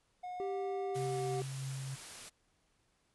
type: tone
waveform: triangle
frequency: 724 Hz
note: F#5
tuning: 38 cents flat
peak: -38 dBFS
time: 0.23-1.41 s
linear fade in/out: 10 ms
type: tone with pitch glide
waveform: triangle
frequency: 392 to 387.9 Hz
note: G4 to G4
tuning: 0 to -18 cents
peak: -34 dBFS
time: 0.4-1.42 s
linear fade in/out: 0 ms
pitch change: -18 cents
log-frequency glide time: 1.08-1.17 s
type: noise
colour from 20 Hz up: white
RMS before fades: -48 dBFS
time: 0.94-2.3 s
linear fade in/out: 20 ms
type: tone with tremolo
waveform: sine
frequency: 134.2 Hz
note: C3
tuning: 44 cents sharp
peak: -37 dBFS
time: 0.95-1.96 s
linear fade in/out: 20 ms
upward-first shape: triangle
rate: 3.1 Hz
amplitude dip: 25%
effects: pink hiss -75 dBFS RMS until 3.14 s + resampled to 24000 Hz